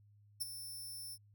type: tone with ADSR envelope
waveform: 5% pulse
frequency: 5360 Hz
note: E8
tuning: 28 cents sharp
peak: -28 dBFS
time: 0.4-1.18 s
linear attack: 16 ms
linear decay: 22 ms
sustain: -11 dB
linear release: 49 ms
effects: added 103 Hz sine -62 dBFS peak until 1.34 s